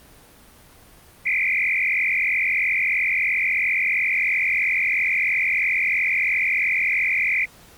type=tone with frequency modulation; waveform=sine; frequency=2217 Hz; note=C#7; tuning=in tune; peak=-18 dBFS; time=1.25-7.46 s; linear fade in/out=20 ms; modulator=43 Hz; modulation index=5.1; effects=pink hiss -49 dBFS RMS until 7.77 s + Opus 32 kbps